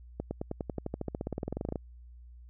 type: accelerating click train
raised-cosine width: 2 ms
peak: -20 dBFS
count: 25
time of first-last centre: 0.2-1.758 s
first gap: 110 ms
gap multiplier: 0.95
effects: added 60 Hz sine -48 dBFS peak until 2.49 s